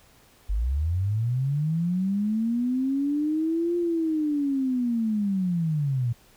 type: linear two-way sweep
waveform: sine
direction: up then down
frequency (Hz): 46.25 to 349.7 to 115.2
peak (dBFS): -22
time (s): 0.49-6.13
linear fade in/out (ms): 10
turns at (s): 3.77
effects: pink hiss -57 dBFS RMS until 6.36 s